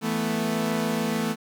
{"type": "chord", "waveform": "sawtooth", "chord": "E suspended fourth", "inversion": "none", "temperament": "equal", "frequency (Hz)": [164.81, 220, 246.9], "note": ["E3", "A3", "B3"], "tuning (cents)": [0, 0, 0], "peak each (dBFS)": [-27, -22, -26], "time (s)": [0.01, 1.36], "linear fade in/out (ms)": 50, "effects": ["9-bit"]}